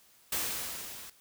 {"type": "noise with level ramp", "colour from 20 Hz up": "white", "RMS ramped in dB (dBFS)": [-31, -47], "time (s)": [0.32, 1.1], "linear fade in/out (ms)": 5, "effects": ["white hiss -62 dBFS RMS until 1.2 s"]}